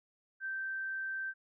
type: tone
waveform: sine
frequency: 1559 Hz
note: G6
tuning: 10 cents flat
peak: -35 dBFS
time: 0.4-1.34 s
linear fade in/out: 50 ms
effects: none